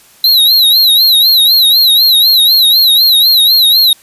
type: tone with vibrato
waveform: square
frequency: 3987 Hz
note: B7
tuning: 16 cents sharp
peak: -5 dBFS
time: 0.24-3.93 s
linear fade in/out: 2 ms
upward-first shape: sine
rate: 4 Hz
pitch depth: 120 cents each way
effects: white hiss -43 dBFS RMS until 4.02 s + resampled to 32000 Hz